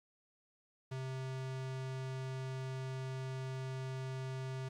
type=tone; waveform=square; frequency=131.3 Hz; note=C3; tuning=6 cents sharp; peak=-40 dBFS; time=0.91-4.69 s; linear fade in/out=10 ms; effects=low-pass 7000 Hz 12 dB/octave + 11-bit